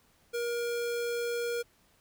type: tone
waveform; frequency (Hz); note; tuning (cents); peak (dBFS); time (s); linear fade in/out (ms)
square; 474.1; A#4; +29; -31; 0.33-1.63; 20
effects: pink hiss -66 dBFS RMS until 2 s